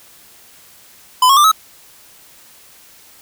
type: tone with pitch steps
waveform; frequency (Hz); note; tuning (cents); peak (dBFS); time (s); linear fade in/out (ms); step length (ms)
square; 1009 / 1094 / 1186.1 / 1286; B5 / C#6 / D6 / E6; +37 / -23 / +17 / -43; -8; 1.22-1.516; 5; 74
effects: white hiss -45 dBFS RMS until 3.21 s